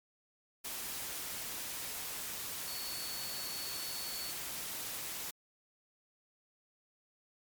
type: tone in noise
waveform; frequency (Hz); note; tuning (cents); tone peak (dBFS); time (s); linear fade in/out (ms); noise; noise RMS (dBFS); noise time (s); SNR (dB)
sine; 4435; C#8; 0; -43; 2.67-4.32; 10; white; -41; 0.64-5.31; -5
effects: MP3 96 kbps

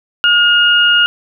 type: tone pair together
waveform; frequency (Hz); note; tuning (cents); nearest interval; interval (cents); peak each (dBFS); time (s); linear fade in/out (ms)
sine; 1428 / 2851; F6 / F7; +38 / +35; octave; 1197; -10; 0.24-1.06; 0
effects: none

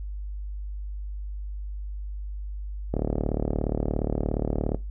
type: click train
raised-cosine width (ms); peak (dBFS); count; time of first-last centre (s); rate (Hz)
2; -12; 68; 2.94-4.746; 37.1
effects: noise-tail reverb RT60 0.2 s tail -18 dB re dry + added 50 Hz sine -31 dBFS peak until 4.9 s

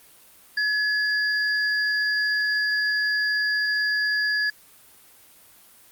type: tone pair together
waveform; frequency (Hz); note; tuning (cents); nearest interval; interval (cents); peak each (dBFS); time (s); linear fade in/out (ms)
sine; 1700 / 4808; G#6 / D8; +40 / +40; octave + tritone; 1800; -21 / -28; 0.57-4.5; 5
effects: white hiss -52 dBFS RMS until 5.91 s + Opus 32 kbps

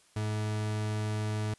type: tone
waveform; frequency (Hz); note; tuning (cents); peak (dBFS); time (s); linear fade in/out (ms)
40% pulse; 106.9; A2; -49; -29; 0.16-1.54; 5
effects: white hiss -63 dBFS RMS until 1.58 s + resampled to 24000 Hz

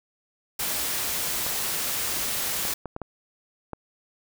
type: noise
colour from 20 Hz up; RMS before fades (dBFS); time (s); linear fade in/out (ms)
white; -28; 0.59-2.74; 5
type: clicks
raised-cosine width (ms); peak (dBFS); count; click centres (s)
1; -19; 6; 1.465 / 2.652 / 2.857 / 2.964 / 3.017 / 3.733
effects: none

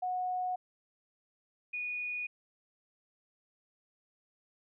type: tone pair in turn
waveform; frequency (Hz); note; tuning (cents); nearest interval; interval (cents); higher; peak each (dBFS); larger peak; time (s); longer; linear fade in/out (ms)
sine; 732 / 2462; F#5 / D#7; -19 / -19; octave + major sixth; 2100; second; -31 / -34; first; 0.02-0.56 / 1.73-2.27; neither; 10
effects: none

